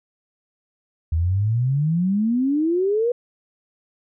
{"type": "exponential sweep", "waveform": "sine", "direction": "up", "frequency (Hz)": [77.78, 493.9], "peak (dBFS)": -17, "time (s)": [1.12, 3.12], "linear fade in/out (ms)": 5, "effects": []}